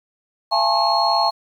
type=tone cluster; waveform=sine; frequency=681 / 823 / 884 / 1079 / 4287 Hz; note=F5 / G#5 / A5 / C#6 / C8; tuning=-44 / -16 / +8 / -47 / +41 cents; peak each=-21 dBFS; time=0.51-1.31 s; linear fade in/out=20 ms; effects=tanh soft clip ceiling -5 dBFS + 8-bit